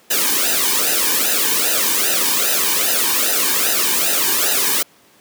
white noise with flanger, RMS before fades -17 dBFS, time 0.1-4.83 s, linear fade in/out 10 ms, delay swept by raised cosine 0.89 to 1.53 ms, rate 2.5 Hz, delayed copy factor -0.85, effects pink hiss -51 dBFS RMS until 5.2 s + high-pass 200 Hz 12 dB/octave

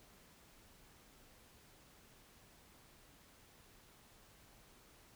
silence, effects pink hiss -64 dBFS RMS until 5.15 s

